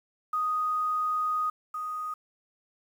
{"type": "tone pair in turn", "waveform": "sine", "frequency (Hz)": [1244.5, 1244.5], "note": ["D#6", "D#6"], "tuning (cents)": [0, 0], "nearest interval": "unison", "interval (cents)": 0, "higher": "neither", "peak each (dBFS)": [-25, -31], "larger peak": "first", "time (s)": [[0.33, 1.5], [1.74, 2.14]], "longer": "first", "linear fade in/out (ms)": 5, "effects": ["9-bit"]}